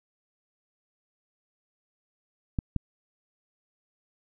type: clicks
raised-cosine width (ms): 5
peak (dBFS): -14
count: 2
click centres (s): 2.588 / 2.763
effects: none